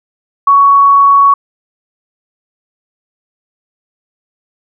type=tone; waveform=sine; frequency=1118 Hz; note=C#6; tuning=14 cents sharp; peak=-3 dBFS; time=0.47-1.34 s; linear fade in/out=5 ms; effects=none